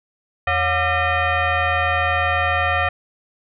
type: tone with frequency modulation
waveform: sine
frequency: 554 Hz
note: C#5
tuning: 1 cent flat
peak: -16 dBFS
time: 0.47-2.89 s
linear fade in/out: 5 ms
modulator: 638 Hz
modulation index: 3
effects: none